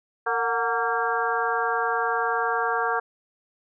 harmonic tone with a mistuned harmonic, 230 Hz, A#3, 23 cents flat, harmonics 2 / 3 / 4 / 5 / 6 / 7, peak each -29 / -29 / -29 / -29 / -29 / -29 dBFS, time 0.26-3 s, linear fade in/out 10 ms, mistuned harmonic 3, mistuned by +100 cents, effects none

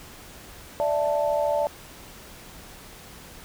sine chord, D suspended second, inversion none, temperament just, 587.3 / 660.7 / 881 Hz, D5 / E5 / A5, 0 / +4 / +2 cents, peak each -23 / -27 / -28 dBFS, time 0.8-1.67 s, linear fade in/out 0 ms, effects pink hiss -45 dBFS RMS until 3.44 s

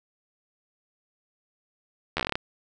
slowing click train, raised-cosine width 0.3 ms, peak -10 dBFS, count 10, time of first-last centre 2.17-2.355 s, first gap 12 ms, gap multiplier 1.13, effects none

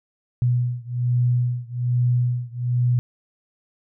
sine beating tone pair, 122.2 / 123.4 Hz, B2 / B2, -18 / -1 cents, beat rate 1.2 Hz, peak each -21 / -22 dBFS, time 0.42-2.99 s, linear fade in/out 0 ms, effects none

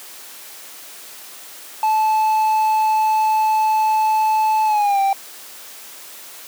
triangle tone with pitch glide, 870 to 784.1 Hz, A5 to G5, -20 to 0 cents, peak -12 dBFS, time 1.83-5.13 s, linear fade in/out 2 ms, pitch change -180 cents, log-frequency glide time 4.65-5 s, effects white hiss -38 dBFS RMS until 6.47 s + high-pass 300 Hz 12 dB/octave

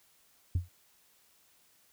sine tone with exponential decay, 88.3 Hz, F2, 20 cents sharp, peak -21 dBFS, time 0.55-0.69 s, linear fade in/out 5 ms, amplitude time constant 29 ms, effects tanh soft clip ceiling -23 dBFS + white hiss -66 dBFS RMS until 1.92 s

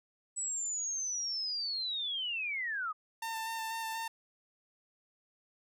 sine linear sweep, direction down, 7940 to 1198 Hz, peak -33 dBFS, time 0.36-2.93 s, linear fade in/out 20 ms
sawtooth tone with vibrato, 899 Hz, A5, 37 cents sharp, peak -32 dBFS, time 3.22-4.08 s, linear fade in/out 5 ms, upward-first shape square, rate 4.1 Hz, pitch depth 14 cents each way
effects none

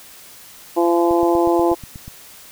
harmonic tone, 171 Hz, F3, 36 cents flat, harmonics 2 / 3 / 4 / 5 / 6, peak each -15 / -22 / -21 / -22 / -27 dBFS, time 0.76-1.75 s, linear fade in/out 20 ms
click train, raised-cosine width 5 ms, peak -22 dBFS, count 9, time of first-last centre 1.11-2.08 s, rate 8.25 Hz
effects white hiss -42 dBFS RMS until 2.51 s

